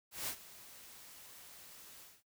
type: noise with ADSR envelope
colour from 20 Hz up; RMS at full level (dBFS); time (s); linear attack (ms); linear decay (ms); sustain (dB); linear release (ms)
white; -38; 0.11-2.23; 170; 75; -17; 210
effects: noise-tail reverb RT60 0.1 s tail -18 dB re dry